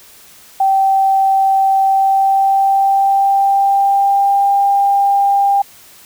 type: tone with pitch glide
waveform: sine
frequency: 776 to 797.8 Hz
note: G5 to G5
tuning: -18 to +30 cents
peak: -9 dBFS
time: 0.6-5.62 s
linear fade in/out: 5 ms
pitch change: +48 cents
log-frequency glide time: 1.87-4.51 s
effects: white hiss -42 dBFS RMS until 6.05 s